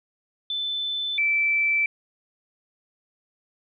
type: tone pair in turn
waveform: sine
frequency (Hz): 3520 / 2326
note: A7 / D7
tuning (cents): 0 / -17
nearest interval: perfect fifth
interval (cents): 717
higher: first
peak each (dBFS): -25 / -19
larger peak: second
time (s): 0.5-1.18 / 1.18-1.86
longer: neither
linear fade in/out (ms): 2
effects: none